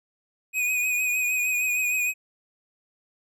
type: tone with vibrato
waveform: square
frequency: 2489 Hz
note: D#7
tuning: in tune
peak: -23 dBFS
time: 0.53-2.14 s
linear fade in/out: 50 ms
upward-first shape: triangle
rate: 6.5 Hz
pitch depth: 41 cents each way
effects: none